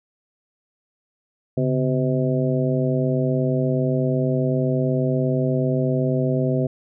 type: harmonic tone with a mistuned harmonic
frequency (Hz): 128.1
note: C3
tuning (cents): -36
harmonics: 1 / 2 / 3 / 4 / 5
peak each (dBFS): -21 / -24 / -26 / -27 / -28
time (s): 1.57-6.67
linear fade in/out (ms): 5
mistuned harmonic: 1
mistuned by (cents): +140
effects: none